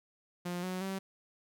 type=tone with pitch steps; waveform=sawtooth; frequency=176.7 / 184.31 / 192.25 Hz; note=F3 / F#3 / G3; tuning=+21 / -6 / -33 cents; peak=-31 dBFS; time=0.45-0.99 s; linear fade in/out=10 ms; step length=180 ms; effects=none